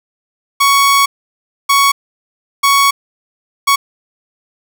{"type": "tone bursts at uneven times", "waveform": "sawtooth", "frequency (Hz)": 1115, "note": "C#6", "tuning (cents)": 10, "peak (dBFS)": -4, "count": 4, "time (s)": [[0.6, 1.06], [1.69, 1.92], [2.63, 2.91], [3.67, 3.76]], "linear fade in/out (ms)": 10, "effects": []}